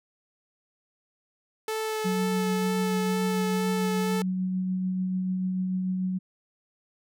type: tone with vibrato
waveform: sawtooth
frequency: 436.2 Hz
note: A4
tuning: 15 cents flat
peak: -24 dBFS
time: 1.68-4.22 s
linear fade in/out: 2 ms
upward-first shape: sine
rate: 2.1 Hz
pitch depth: 11 cents each way
type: tone with tremolo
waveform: sine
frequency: 185.4 Hz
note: F#3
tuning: 4 cents sharp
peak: -24 dBFS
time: 2.04-6.19 s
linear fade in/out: 20 ms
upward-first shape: triangle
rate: 6.8 Hz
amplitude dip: 25%
effects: none

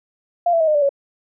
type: tone with pitch steps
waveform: sine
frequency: 696 / 666.1 / 637.5 / 610.1 / 583.9 / 558.8 Hz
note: F5 / E5 / D#5 / D#5 / D5 / C#5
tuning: -6 / +18 / +42 / -34 / -10 / +14 cents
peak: -13 dBFS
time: 0.46-0.892 s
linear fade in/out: 5 ms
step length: 72 ms
effects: none

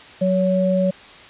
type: tone pair together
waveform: sine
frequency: 185 / 562 Hz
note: F#3 / C#5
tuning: 0 / +24 cents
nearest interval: octave + perfect fifth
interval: 1924 cents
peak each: -18 dBFS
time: 0.21-0.91 s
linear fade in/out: 10 ms
effects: white hiss -42 dBFS RMS until 1.29 s + resampled to 8000 Hz

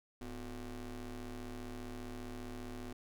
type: ring-modulated tone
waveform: 30% pulse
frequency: 115 Hz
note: A#2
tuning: 23 cents flat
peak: -37 dBFS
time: 0.21-2.93 s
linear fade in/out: 5 ms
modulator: 135 Hz
effects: none

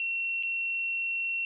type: tone with dropouts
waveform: sine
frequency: 2722 Hz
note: F7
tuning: 45 cents flat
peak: -28 dBFS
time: 0-1.45 s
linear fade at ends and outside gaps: 1 ms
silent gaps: 0.427-0.433 s
effects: none

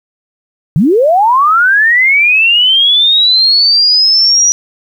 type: linear sweep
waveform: sine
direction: up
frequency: 130.81 to 5840 Hz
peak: -5 dBFS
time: 0.76-4.52 s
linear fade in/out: 0 ms
effects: 7-bit

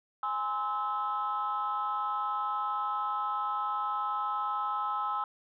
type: chord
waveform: sine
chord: Ab augmented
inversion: none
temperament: just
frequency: 830.6 / 1038.3 / 1297.8 Hz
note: Ab5 / C6 / E6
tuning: 0 / -14 / -27 cents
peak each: -34 / -34 / -31 dBFS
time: 0.23-5.24 s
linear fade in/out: 2 ms
effects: tanh soft clip ceiling -23 dBFS

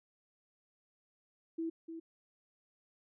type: tone with echo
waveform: sine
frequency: 327.9 Hz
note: E4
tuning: 9 cents flat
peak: -34 dBFS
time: 1.58-1.7 s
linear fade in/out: 10 ms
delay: 300 ms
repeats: 1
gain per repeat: -8 dB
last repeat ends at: 2 s
effects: none

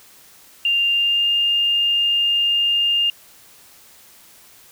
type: tone with pitch glide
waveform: sine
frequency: 2794 to 2813 Hz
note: F7 to F7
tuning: 0 to +12 cents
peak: -15 dBFS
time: 0.65-3.1 s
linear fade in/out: 2 ms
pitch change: +12 cents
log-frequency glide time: 0.9-1.29 s
effects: white hiss -48 dBFS RMS until 4.71 s

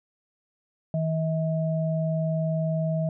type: tone pair together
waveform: sine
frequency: 160 / 640 Hz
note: D#3 / D#5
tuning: +49 / +49 cents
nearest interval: 2 octaves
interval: 2400 cents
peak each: -24 / -29 dBFS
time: 0.94-3.09 s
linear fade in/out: 2 ms
effects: none

